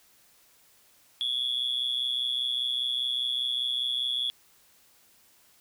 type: tone with amplitude modulation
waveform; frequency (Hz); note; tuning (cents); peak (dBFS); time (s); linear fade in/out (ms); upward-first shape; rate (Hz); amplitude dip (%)
sine; 3394; G#7; +37; -21; 1.21-4.3; 0; sine; 125; 90
effects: tanh soft clip ceiling -21 dBFS + white hiss -61 dBFS RMS until 5.6 s